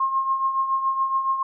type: tone with tremolo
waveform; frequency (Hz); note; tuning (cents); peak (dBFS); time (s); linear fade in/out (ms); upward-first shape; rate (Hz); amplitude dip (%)
sine; 1070; C6; +38; -17; 0-1.43; 5; triangle; 7.1; 65
effects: none